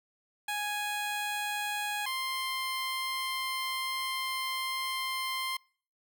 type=tone pair in turn; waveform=15% pulse; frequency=830.6 / 1049.8 Hz; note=G#5 / C6; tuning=0 / +5 cents; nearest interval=major third; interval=405 cents; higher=second; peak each=-25 dBFS; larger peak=neither; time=0.48-2.06 / 2.06-5.57 s; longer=second; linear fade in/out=5 ms; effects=noise-tail reverb RT60 0.5 s tail -26 dB re dry